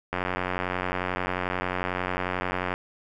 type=click train; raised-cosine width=0.5 ms; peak=-12 dBFS; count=239; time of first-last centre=0.13-2.74 s; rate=91.2 Hz; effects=none